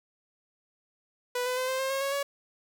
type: tone with pitch steps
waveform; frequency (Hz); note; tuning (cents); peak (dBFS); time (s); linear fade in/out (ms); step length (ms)
sawtooth; 493.9 / 503.1 / 512.5 / 522.1 / 531.8 / 541.7 / 551.8 / 562.1; B4 / B4 / C5 / C5 / C5 / C#5 / C#5 / C#5; 0 / +32 / -36 / -4 / +28 / -40 / -8 / +24; -24; 1.35-2.23; 5; 110
effects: none